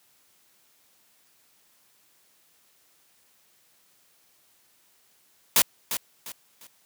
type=noise with echo; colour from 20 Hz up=white; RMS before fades=-18 dBFS; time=5.56-5.62 s; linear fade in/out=2 ms; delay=350 ms; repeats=3; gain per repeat=-10 dB; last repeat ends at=6.67 s; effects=white hiss -63 dBFS RMS until 6.85 s + high-pass 100 Hz 12 dB/octave